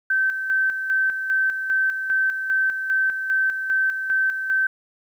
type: tone with tremolo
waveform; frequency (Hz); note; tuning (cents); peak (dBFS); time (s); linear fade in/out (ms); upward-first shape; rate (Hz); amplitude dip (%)
sine; 1546; G6; -24; -17; 0.1-4.67; 5; square; 2.5; 55
effects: 9-bit